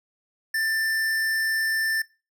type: tone with hard clipping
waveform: sine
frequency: 1778 Hz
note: A6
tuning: 18 cents sharp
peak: -24 dBFS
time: 0.54-2.02 s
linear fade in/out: 5 ms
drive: 17 dB
effects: noise-tail reverb RT60 0.3 s tail -21 dB re dry